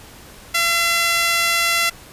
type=tone with high-pass filter; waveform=sawtooth; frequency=679 Hz; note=F5; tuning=49 cents flat; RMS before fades=-18 dBFS; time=0.54-1.9 s; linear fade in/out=10 ms; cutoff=1900 Hz; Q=1.2; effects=pink hiss -42 dBFS RMS until 2.12 s + resampled to 32000 Hz